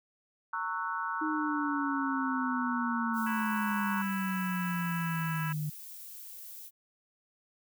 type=chord; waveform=sine; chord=F# dominant seventh; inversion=first; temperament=equal with one note detuned; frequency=918.4 / 1108.7 / 1318.5 / 1480 Hz; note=A#5 / C#6 / E6 / F#6; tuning=-26 / 0 / 0 / 0 cents; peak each=-37 dBFS; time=0.53-4.02 s; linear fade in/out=5 ms
type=exponential sweep; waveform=sine; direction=down; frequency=313.1 to 150 Hz; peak=-31 dBFS; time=1.21-5.7 s; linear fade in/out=10 ms
type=noise; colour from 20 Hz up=violet; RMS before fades=-46 dBFS; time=3.13-6.71 s; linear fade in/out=50 ms
type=harmonic tone; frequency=329.6 Hz; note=E4; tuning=in tune; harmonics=3 / 4 / 5 / 6 / 7 / 8 / 9; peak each=-40 / -41 / -39 / -49 / -52 / -45 / -53 dBFS; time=3.26-5.53 s; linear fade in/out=10 ms
effects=none